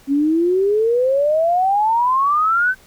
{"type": "exponential sweep", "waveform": "sine", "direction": "up", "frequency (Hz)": [271.5, 1551], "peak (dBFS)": -13, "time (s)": [0.07, 2.75], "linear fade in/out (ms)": 50, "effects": ["pink hiss -49 dBFS RMS until 2.86 s"]}